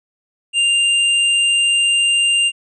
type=tone; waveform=square; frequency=2794 Hz; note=F7; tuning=in tune; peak=-13 dBFS; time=0.53-2.52 s; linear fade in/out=50 ms; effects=resampled to 24000 Hz